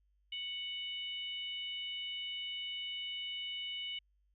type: harmonic tone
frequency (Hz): 740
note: F#5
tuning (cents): 0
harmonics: 3 / 4 / 5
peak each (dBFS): -46 / -39 / -53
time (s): 0.32-3.99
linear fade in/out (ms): 5
effects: added 50 Hz sine -70 dBFS peak until 4.34 s